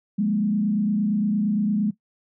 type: tone with frequency modulation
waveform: sine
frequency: 207.7 Hz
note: G#3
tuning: in tune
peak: -19 dBFS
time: 0.18-1.91 s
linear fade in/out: 10 ms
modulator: 28.7 Hz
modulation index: 0.8
effects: noise-tail reverb RT60 0.1 s tail -17 dB re dry